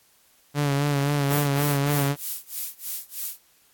sawtooth tone with vibrato, 142.7 Hz, D3, 49 cents flat, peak -17 dBFS, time 0.54-2.16 s, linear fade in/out 50 ms, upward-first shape sine, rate 3.8 Hz, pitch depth 43 cents each way
violet noise with tremolo, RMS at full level -28 dBFS, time 1.28-3.41 s, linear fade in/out 50 ms, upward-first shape sine, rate 3.2 Hz, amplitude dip 95%
effects white hiss -60 dBFS RMS until 3.73 s + AAC 64 kbps

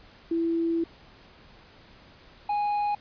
sine / triangle tone pair in turn, 332.7 / 826.8 Hz, E4 / G#5, +16 / -8 cents, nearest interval octave + major third, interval 1576 cents, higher second, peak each -23 / -22 dBFS, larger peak second, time 0.31-0.84 / 2.49-2.95 s, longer first, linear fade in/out 5 ms, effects pink hiss -53 dBFS RMS until 3 s + resampled to 11025 Hz

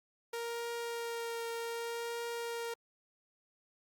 sawtooth tone with vibrato, 466.2 Hz, A#4, in tune, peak -33 dBFS, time 0.33-2.74 s, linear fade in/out 5 ms, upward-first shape triangle, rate 0.65 Hz, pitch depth 14 cents each way, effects Opus 48 kbps

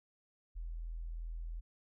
sine tone, 41.35 Hz, E1, 6 cents sharp, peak -39 dBFS, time 0.55-1.61 s, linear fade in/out 20 ms, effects none

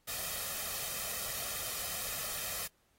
white noise with comb filter, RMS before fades -38 dBFS, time 0.07-2.68 s, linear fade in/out 20 ms, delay 1.6 ms, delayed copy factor +0.6, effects pink hiss -73 dBFS RMS until 2.98 s + AAC 48 kbps

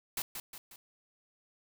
white noise with echo, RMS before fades -35 dBFS, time 0.17-0.22 s, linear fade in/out 2 ms, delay 180 ms, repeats 3, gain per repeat -6 dB, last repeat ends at 0.76 s, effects none

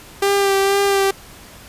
sawtooth tone with vibrato, 395.2 Hz, G4, 14 cents sharp, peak -10 dBFS, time 0.22-1.11 s, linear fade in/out 5 ms, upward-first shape sine, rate 2.1 Hz, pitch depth 21 cents each way, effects pink hiss -41 dBFS RMS until 1.68 s + resampled to 32000 Hz

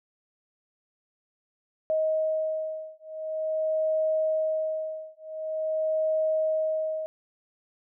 sine beating tone pair, 629 / 629.46 Hz, D#5 / D#5, +19 / +20 cents, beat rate 0.46 Hz, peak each -28 dBFS, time 1.9-7.06 s, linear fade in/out 0 ms, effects none

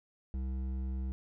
sine tone with hard clipping, 65 Hz, C2, 11 cents flat, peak -35 dBFS, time 0.34-1.12 s, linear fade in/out 0 ms, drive 9 dB, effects none

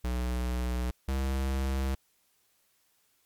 square tone pair in turn, 61.6 / 66.73 Hz, B1 / C2, -4 / +35 cents, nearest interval minor second, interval 139 cents, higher second, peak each -29 / -28 dBFS, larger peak second, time 0.04-0.91 / 1.08-1.95 s, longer neither, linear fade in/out 5 ms, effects white hiss -70 dBFS RMS until 3.25 s + MP3 96 kbps

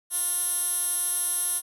15% pulse tone with band-pass filter, 353.9 Hz, F4, 23 cents sharp, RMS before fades -27 dBFS, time 0.1-1.62 s, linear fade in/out 50 ms, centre 11000 Hz, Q 8.2, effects none

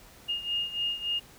sine beating tone pair, 2838 / 2841.5 Hz, F7 / F7, +27 / +29 cents, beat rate 3.5 Hz, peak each -30 / -34 dBFS, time 0.28-1.2 s, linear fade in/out 20 ms, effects pink hiss -53 dBFS RMS until 1.38 s

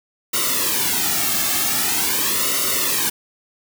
white noise with flanger, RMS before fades -20 dBFS, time 0.33-3.1 s, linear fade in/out 10 ms, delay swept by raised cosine 1.2 to 2.08 ms, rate 0.44 Hz, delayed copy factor -0.85, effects none

